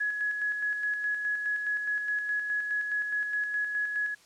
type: tone with tremolo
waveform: sine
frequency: 1684 Hz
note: G#6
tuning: 24 cents sharp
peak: -26 dBFS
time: 0-4.15 s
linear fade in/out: 10 ms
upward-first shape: square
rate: 4.8 Hz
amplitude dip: 40%
effects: white hiss -58 dBFS RMS until 4.25 s + low-pass 8000 Hz 12 dB/octave